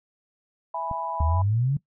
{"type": "chord", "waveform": "sine", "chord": "E major", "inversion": "none", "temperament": "equal", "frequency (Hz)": [659.3, 830.6, 987.8], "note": ["E5", "G#5", "B5"], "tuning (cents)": [0, 0, 0], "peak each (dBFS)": [-34, -33, -30], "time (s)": [0.74, 1.42], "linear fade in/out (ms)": 5}
{"type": "clicks", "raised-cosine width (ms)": 5, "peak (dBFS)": -22, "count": 2, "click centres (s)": [0.913, 1.206]}
{"type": "exponential sweep", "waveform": "sine", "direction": "up", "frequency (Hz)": [72.7, 147.2], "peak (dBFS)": -20, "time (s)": [1.2, 1.77], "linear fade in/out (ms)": 5}
{"effects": ["noise-tail reverb RT60 0.1 s tail -20 dB re dry"]}